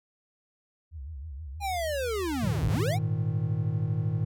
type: tone with vibrato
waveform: sine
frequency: 73 Hz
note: D2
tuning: 10 cents flat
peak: -36 dBFS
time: 0.91-2.83 s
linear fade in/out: 50 ms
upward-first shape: sine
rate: 6.3 Hz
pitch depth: 200 cents each way
type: linear two-way sweep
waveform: square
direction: down then up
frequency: 824 to 38.54 to 824 Hz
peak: -29 dBFS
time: 1.6-2.99 s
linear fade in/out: 50 ms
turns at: 2.68 s
type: chord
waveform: triangle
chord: Ab suspended second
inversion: none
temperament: equal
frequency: 103.83 / 116.54 / 155.56 Hz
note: Ab2 / Bb2 / Eb3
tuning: 0 / 0 / 0 cents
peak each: -28 dBFS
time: 2.42-4.25 s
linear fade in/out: 10 ms
effects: none